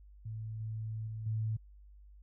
sine tone with level steps, 110 Hz, A2, in tune, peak -38 / -36 / -38 / -31 dBFS, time 0.25-1.57 s, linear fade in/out 10 ms, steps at 0.6 / 1.07 / 1.26 s, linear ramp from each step 5 ms, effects added 50 Hz sine -53 dBFS peak until 2.22 s

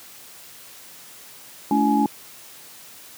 sine tone cluster, 216.9 / 285.7 / 334.8 / 841 Hz, A3 / D4 / E4 / G#5, -25 / -48 / +27 / +22 cents, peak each -21 / -20 / -27 / -21 dBFS, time 1.71-2.06 s, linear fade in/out 2 ms, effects white hiss -44 dBFS RMS until 3.17 s + high-pass 100 Hz 12 dB/octave

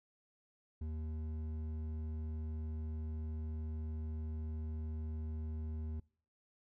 sine tone with hard clipping, 78.4 Hz, D#2, 14 cents sharp, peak -40 dBFS, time 0.81-6 s, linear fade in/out 5 ms, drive 8 dB, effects noise-tail reverb RT60 0.5 s tail -24 dB re dry

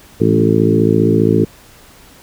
harmonic tone with a mistuned harmonic, 55 Hz, A1, in tune, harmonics 2 / 3 / 4 / 5 / 6 / 7 / 8, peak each -17 / -17 / -17 / -17 / -17 / -17 / -17 dBFS, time 0.2-1.45 s, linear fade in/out 10 ms, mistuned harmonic 3, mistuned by +29 cents, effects pink hiss -43 dBFS RMS until 2.22 s

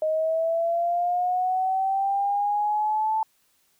sine linear sweep, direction up, 621 to 882 Hz, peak -21 dBFS, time 0.02-3.23 s, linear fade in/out 2 ms, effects white hiss -66 dBFS RMS until 3.79 s

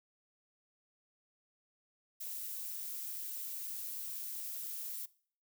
violet noise, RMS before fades -42 dBFS, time 2.2-5.06 s, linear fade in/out 10 ms, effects noise-tail reverb RT60 0.5 s tail -21 dB re dry

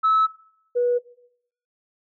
sine tone pair in turn, 1300 / 486.9 Hz, E6 / B4, -24 / -25 cents, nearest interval octave + perfect fourth, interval 1701 cents, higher first, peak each -14 / -17 dBFS, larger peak first, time 0.03-0.27 / 0.75-0.99 s, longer neither, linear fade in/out 20 ms, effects noise-tail reverb RT60 0.7 s tail -18 dB re dry + tanh soft clip ceiling -12 dBFS

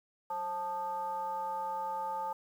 sine tone with frequency modulation, 880 Hz, A5, in tune, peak -33 dBFS, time 0.3-2.33 s, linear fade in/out 5 ms, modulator 346 Hz, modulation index 0.63, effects 10-bit

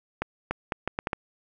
accelerating click train, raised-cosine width 0.5 ms, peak -12 dBFS, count 7, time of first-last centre 0.22-1.132 s, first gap 290 ms, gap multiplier 0.73, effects none

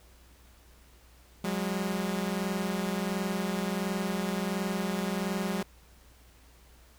sawtooth tone pair together, 182.69 / 204.1 Hz, F#3 / G#3, -22 / -30 cents, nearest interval major second, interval 192 cents, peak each -28 dBFS, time 1.44-5.63 s, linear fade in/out 5 ms, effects added 60 Hz sine -56 dBFS peak until 6.98 s + pink hiss -60 dBFS RMS until 6.98 s

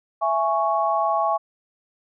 sine chord, C# minor, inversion first, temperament just, 665.2 / 831.5 / 1108.7 Hz, E5 / G#5 / C#6, +16 / +2 / 0 cents, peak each -23 dBFS, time 0.21-1.38 s, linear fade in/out 20 ms, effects none

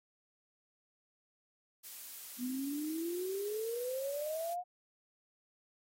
blue noise, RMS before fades -47 dBFS, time 1.83-4.55 s, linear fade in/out 20 ms
sine exponential sweep, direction up, 242.5 to 730 Hz, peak -35 dBFS, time 2.38-4.64 s, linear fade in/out 50 ms
effects AAC 48 kbps

